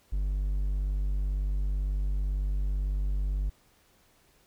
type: tone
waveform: triangle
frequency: 49 Hz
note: G1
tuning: in tune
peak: -24 dBFS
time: 0.12-3.5 s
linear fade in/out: 10 ms
effects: pink hiss -64 dBFS RMS until 4.46 s